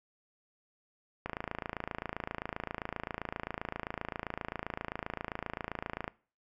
click train, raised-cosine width 0.5 ms, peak -20 dBFS, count 134, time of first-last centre 1.26-6.079 s, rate 27.6 Hz, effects noise-tail reverb RT60 0.4 s tail -21 dB re dry

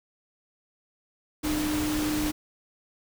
sine tone in noise, 303.1 Hz, D#4, 45 cents flat, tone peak -26 dBFS, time 1.43-2.32 s, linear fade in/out 20 ms, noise pink, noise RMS -32 dBFS, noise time 1.43-2.32 s, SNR +3 dB, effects none

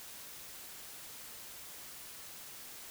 silence, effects white hiss -49 dBFS RMS until 2.9 s

